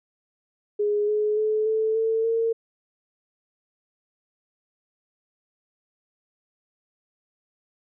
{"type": "tone with pitch steps", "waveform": "sine", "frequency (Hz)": [415.3, 423, 430.9, 439, 447.2, 455.5], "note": ["G#4", "G#4", "A4", "A4", "A4", "A#4"], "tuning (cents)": [0, 32, -36, -4, 28, -40], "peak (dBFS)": -20, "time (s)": [0.79, 2.53], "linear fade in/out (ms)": 10, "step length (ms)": 290, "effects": []}